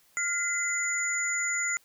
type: tone cluster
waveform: sine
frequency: 1405 / 2037 / 6970 Hz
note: F6 / C7 / A8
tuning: +10 / -47 / -17 cents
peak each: -33 / -30 / -30 dBFS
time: 0.17-1.77 s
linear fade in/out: 0 ms
effects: white hiss -63 dBFS RMS until 1.84 s